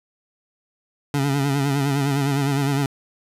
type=tone with vibrato; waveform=25% pulse; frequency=139.7 Hz; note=C#3; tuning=14 cents sharp; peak=-15 dBFS; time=1.14-2.86 s; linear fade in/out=2 ms; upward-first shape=sine; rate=9.8 Hz; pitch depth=59 cents each way; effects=resampled to 32000 Hz